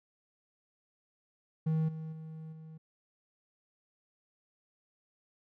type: tone with level steps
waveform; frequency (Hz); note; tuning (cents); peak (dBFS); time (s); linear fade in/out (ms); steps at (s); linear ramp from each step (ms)
triangle; 158.7; D#3; +35; -25 / -36 / -40 / -44; 1.66-2.78; 10; 1.88 / 2.12 / 2.52; 10
effects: none